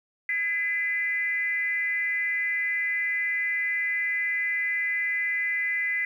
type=tone with frequency modulation; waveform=sine; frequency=2021 Hz; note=B6; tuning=39 cents sharp; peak=-24 dBFS; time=0.29-6.05 s; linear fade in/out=2 ms; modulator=365 Hz; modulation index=0.45; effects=10-bit